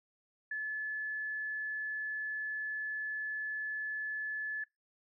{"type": "tone", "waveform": "sine", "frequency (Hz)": 1725, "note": "A6", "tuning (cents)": -35, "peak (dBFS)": -34, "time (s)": [0.51, 4.64], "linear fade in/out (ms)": 5, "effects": ["noise-tail reverb RT60 0.2 s tail -23 dB re dry"]}